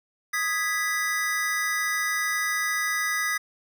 square chord, G# minor, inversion second, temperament equal, 1244.5 / 1661.2 / 1975.5 Hz, D#6 / G#6 / B6, 0 / 0 / 0 cents, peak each -32 / -31 / -27 dBFS, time 0.33-3.38 s, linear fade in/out 10 ms, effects none

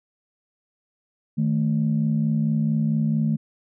sine tone pair together, 155.22 / 219.7 Hz, D#3 / A3, -4 / -2 cents, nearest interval tritone, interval 602 cents, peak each -21 dBFS, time 1.37-3.37 s, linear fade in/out 20 ms, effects tanh soft clip ceiling -12 dBFS

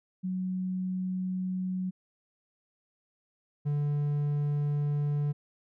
sine / triangle tone pair in turn, 185 / 146.03 Hz, F#3 / D3, 0 / -9 cents, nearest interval major third, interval 409 cents, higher first, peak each -29 / -24 dBFS, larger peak second, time 0.23-1.91 / 3.65-5.33 s, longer neither, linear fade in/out 20 ms, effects none

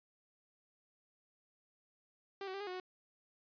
sawtooth tone with pitch steps, 393.7 / 376.5 / 394.5 / 411.4 / 364.9 / 368.3 Hz, G4 / F#4 / G4 / G#4 / F#4 / F#4, +8 / +30 / +11 / -16 / -24 / -8 cents, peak -37 dBFS, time 2.41-2.8 s, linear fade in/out 2 ms, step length 65 ms, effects resampled to 11025 Hz

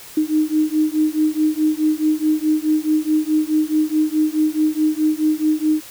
sine beating tone pair, 306.7 / 311.4 Hz, D#4 / D#4, -25 / +2 cents, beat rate 4.7 Hz, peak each -18 dBFS, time 0.17-5.81 s, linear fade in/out 5 ms, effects white hiss -39 dBFS RMS until 5.9 s

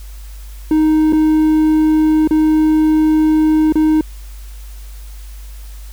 triangle tone with dropouts, 311.1 Hz, D#4, in tune, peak -7 dBFS, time 0.71-4.01 s, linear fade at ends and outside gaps 2 ms, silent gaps 1.125-1.131 / 2.275-2.309 / 3.724-3.755 s, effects added 50 Hz sine -29 dBFS peak until 5.92 s + white hiss -44 dBFS RMS until 5.92 s

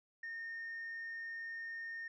sine tone, 1831 Hz, A#6, 32 cents flat, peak -40 dBFS, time 0.23-2.08 s, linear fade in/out 5 ms, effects tanh soft clip ceiling -39 dBFS

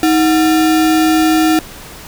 sine tone with sample-and-hold, 316.2 Hz, D#4, 28 cents sharp, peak -8 dBFS, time 0.03-1.59 s, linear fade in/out 0 ms, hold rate 1050 Hz, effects pink hiss -33 dBFS RMS until 2.07 s

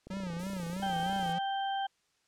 click train, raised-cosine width 2 ms, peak -33 dBFS, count 38, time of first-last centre 0.07-1.295 s, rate 30.2 Hz
square tone with vibrato, 181.7 Hz, F#3, 31 cents flat, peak -36 dBFS, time 0.1-1.39 s, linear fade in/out 10 ms, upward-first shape sine, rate 3.1 Hz, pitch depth 140 cents each way
violet noise, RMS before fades -42 dBFS, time 0.39-1.33 s, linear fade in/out 5 ms
harmonic tone, 784 Hz, G5, in tune, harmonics 1 / 2 / 4, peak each -31 / -42 / -42 dBFS, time 0.82-1.87 s, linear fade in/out 10 ms
effects white hiss -73 dBFS RMS until 2.27 s + low-pass 7000 Hz 12 dB/octave

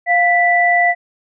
sine tone pair together, 700.3 / 1975.5 Hz, F5 / B6, +5 / 0 cents, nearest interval octave + tritone, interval 1795 cents, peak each -13 dBFS, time 0.06-0.95 s, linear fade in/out 50 ms, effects none

